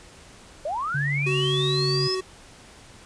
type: linear sweep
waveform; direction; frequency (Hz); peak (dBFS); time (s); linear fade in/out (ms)
sine; up; 554.4 to 5270; -25; 0.65-2.15; 5
type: tone with vibrato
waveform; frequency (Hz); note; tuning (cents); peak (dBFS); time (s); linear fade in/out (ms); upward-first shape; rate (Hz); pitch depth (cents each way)
sine; 141.6; C#3; +37; -24; 0.94-2.08; 10; triangle; 1.5; 14
type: tone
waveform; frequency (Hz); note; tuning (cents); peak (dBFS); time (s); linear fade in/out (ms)
square; 374.4; F#4; +20; -26; 1.26-2.21; 10
effects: pink hiss -48 dBFS RMS until 3.05 s + resampled to 22050 Hz